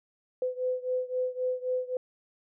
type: beating tone pair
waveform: sine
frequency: 505 / 508.8 Hz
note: B4 / C5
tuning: +39 / -48 cents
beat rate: 3.8 Hz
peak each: -30 / -32 dBFS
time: 0.42-1.97 s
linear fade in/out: 2 ms
effects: none